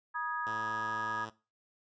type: chord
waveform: sine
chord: G# minor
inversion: first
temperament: equal with one note detuned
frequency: 962.4 / 1244.5 / 1661.2 Hz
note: B5 / D#6 / G#6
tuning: -45 / 0 / 0 cents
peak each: -37 dBFS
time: 0.14-1.26 s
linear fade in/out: 20 ms
type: tone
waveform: 5% pulse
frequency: 110 Hz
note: A2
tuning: in tune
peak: -31 dBFS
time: 0.46-1.3 s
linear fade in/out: 10 ms
effects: noise-tail reverb RT60 0.3 s tail -19 dB re dry + resampled to 16000 Hz